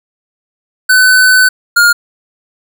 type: tone pair in turn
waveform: square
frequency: 1509 / 1418 Hz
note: F#6 / F6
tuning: +34 / +26 cents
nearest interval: minor second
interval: 108 cents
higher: first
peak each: -5 dBFS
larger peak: neither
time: 0.89-1.49 / 1.76-1.93 s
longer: first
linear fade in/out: 10 ms
effects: none